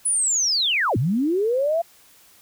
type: linear two-way sweep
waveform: sine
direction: down then up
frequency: 10150 to 100.8 to 690 Hz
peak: -18 dBFS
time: 0.05-1.82 s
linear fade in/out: 10 ms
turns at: 0.97 s
effects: white hiss -53 dBFS RMS until 2.41 s